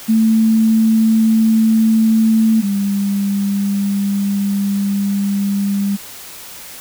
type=tone pair in turn; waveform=sine; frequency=221.8 / 199.66 Hz; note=A3 / G3; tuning=+14 / +32 cents; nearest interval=major second; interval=182 cents; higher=first; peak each=-9 / -14 dBFS; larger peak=first; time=0.08-2.62 / 2.62-5.97 s; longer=second; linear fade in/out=20 ms; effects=white hiss -34 dBFS RMS until 6.8 s